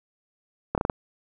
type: slowing click train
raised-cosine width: 1 ms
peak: -9 dBFS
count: 5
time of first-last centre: 0.75-0.898 s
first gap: 28 ms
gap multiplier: 1.19
effects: none